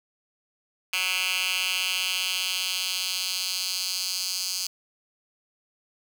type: tone with high-pass filter sweep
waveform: 10% pulse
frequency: 185 Hz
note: F#3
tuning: in tune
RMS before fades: -28 dBFS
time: 0.93-4.67 s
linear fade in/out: 2 ms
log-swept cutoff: 2400 to 5000 Hz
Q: 2.3
effects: none